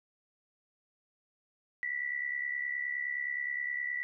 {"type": "tone with amplitude modulation", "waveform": "sine", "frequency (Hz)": 1961, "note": "B6", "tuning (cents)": -13, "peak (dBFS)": -29, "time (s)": [1.83, 4.03], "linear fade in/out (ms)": 0, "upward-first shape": "sine", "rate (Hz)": 69.6, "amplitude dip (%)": 70, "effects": []}